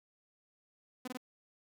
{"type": "tone bursts", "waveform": "sawtooth", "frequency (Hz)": 253.1, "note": "B3", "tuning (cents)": 43, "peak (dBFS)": -35, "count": 3, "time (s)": [1.05, 1.173], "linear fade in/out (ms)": 5, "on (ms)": 27, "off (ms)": 21, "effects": []}